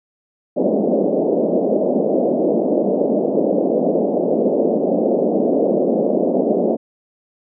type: band-pass noise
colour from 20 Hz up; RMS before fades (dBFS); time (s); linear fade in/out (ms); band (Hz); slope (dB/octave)
white; -17; 0.56-6.77; 20; 190 to 620; 48
effects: none